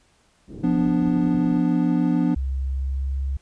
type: low-pass noise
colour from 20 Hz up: white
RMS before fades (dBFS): -37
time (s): 0.47-1.62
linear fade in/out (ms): 50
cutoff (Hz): 340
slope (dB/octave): 24
type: chord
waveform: triangle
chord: B diminished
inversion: second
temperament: equal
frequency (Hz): 174.61 / 246.9 / 293.7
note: F3 / B3 / D4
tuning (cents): 0 / 0 / 0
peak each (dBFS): -20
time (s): 0.63-2.35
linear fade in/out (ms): 10
type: tone with pitch glide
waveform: sine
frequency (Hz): 66.6 to 67.8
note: C2 to C#2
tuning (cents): +31 to -38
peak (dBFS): -22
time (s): 2.36-3.37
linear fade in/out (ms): 5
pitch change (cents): +31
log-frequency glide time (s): 2.68-3.26
effects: pink hiss -61 dBFS RMS until 3.41 s + resampled to 22050 Hz